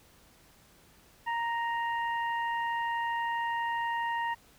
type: harmonic tone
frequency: 932.3 Hz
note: A#5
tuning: in tune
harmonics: 1 / 2 / 3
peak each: -30 / -35 / -45 dBFS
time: 1.26-4.35 s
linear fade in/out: 20 ms
effects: pink hiss -60 dBFS RMS until 4.58 s